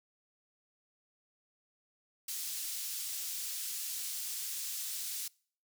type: high-pass noise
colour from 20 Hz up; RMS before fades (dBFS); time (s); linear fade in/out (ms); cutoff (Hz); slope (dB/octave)
pink; -39; 2.28-5.28; 5; 5300; 12
effects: noise-tail reverb RT60 0.5 s tail -25 dB re dry